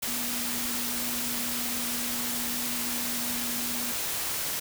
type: tone in noise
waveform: sine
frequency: 241.1 Hz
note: B3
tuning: 41 cents flat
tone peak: -37 dBFS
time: 0.07-3.92 s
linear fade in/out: 10 ms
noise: white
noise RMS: -31 dBFS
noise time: 0.02-4.6 s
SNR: -9 dB
effects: none